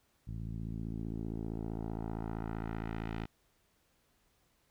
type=tone with low-pass filter sweep; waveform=10% pulse; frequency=55.3 Hz; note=A1; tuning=9 cents sharp; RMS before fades=-39 dBFS; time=0.27-3.26 s; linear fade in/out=10 ms; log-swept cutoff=130 to 3000 Hz; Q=1.1; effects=pink hiss -73 dBFS RMS until 4.7 s